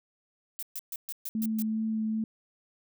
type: noise bursts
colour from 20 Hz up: violet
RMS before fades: -36 dBFS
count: 7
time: 0.59-1.622 s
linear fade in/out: 0 ms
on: 36 ms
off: 130 ms
type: tone with vibrato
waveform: sine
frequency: 219.6 Hz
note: A3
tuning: 3 cents flat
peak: -27 dBFS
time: 1.35-2.24 s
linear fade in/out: 2 ms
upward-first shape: sine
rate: 2.5 Hz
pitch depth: 10 cents each way
effects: none